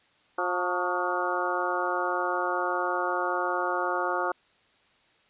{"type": "harmonic tone with a mistuned harmonic", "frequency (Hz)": 178.4, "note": "F3", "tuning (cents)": 37, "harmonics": [2, 3, 4, 5, 6, 7, 8], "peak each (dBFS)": [-33, -33, -33, -33, -33, -33, -33], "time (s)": [0.38, 4.32], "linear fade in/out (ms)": 5, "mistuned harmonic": 6, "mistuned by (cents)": 84, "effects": ["white hiss -63 dBFS RMS until 5.29 s", "resampled to 8000 Hz"]}